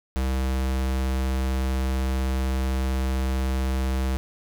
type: tone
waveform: square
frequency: 65.41 Hz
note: C2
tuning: in tune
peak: -23 dBFS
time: 0.16-4.17 s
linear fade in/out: 0 ms
effects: none